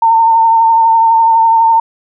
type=tone with vibrato; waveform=sine; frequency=907 Hz; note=A#5; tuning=48 cents flat; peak=-5 dBFS; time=0.02-1.8 s; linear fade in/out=5 ms; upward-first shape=sine; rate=12 Hz; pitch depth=25 cents each way; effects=none